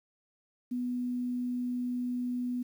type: tone with quantisation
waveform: sine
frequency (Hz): 246.9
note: B3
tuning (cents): 0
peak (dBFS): -30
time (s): 0.71-2.63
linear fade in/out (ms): 10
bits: 10
effects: none